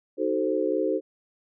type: chord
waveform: sine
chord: D# diminished seventh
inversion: none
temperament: equal with one note detuned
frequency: 311.1 / 376.5 / 440 / 523.3 Hz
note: D#4 / F#4 / A4 / C5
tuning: 0 / +30 / 0 / 0 cents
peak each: -28 dBFS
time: 0.17-1.01 s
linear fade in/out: 50 ms
effects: none